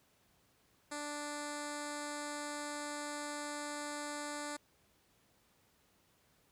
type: tone with low-pass filter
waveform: 10% pulse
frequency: 293.7 Hz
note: D4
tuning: in tune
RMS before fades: -42 dBFS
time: 0.91-4.57 s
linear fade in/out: 10 ms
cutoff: 8700 Hz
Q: 3.2
effects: pink hiss -71 dBFS RMS until 6.51 s + high-pass 60 Hz 12 dB/octave